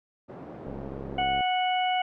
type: band-pass noise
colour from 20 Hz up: pink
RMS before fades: -42 dBFS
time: 0.28-1.24 s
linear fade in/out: 20 ms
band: 190 to 660 Hz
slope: 12 dB/octave
type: click train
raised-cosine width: 2 ms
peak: -25 dBFS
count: 51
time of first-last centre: 0.67-1.407 s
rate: 67.8 Hz
type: harmonic tone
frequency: 736 Hz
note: F#5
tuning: 9 cents flat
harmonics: 1 / 2 / 3 / 4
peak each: -24 / -38 / -33 / -33 dBFS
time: 1.18-2.02 s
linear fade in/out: 5 ms
effects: none